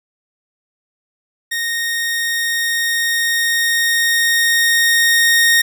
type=tone with level ramp; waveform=sawtooth; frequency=1856 Hz; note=A#6; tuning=8 cents flat; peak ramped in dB=-15 to -6 dBFS; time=1.51-5.62 s; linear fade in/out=10 ms; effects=none